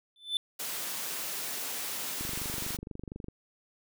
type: tone with exponential growth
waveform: triangle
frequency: 3520 Hz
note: A7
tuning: in tune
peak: -22 dBFS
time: 0.16-0.37 s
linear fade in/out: 1 ms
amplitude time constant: 45 ms
type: high-pass noise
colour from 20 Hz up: white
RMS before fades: -36 dBFS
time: 0.59-2.77 s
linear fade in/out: 10 ms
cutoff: 170 Hz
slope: 12 dB/octave
type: click train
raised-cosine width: 3 ms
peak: -27 dBFS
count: 27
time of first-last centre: 2.21-3.284 s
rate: 24.2 Hz
effects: none